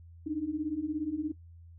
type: beating tone pair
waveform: sine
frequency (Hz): 293.7 / 310.7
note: D4 / D#4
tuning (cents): 0 / -2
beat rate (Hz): 17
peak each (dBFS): -34 / -32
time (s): 0.26-1.32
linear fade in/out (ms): 10
effects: noise-tail reverb RT60 0.1 s tail -17 dB re dry + added 84 Hz sine -49 dBFS peak until 1.78 s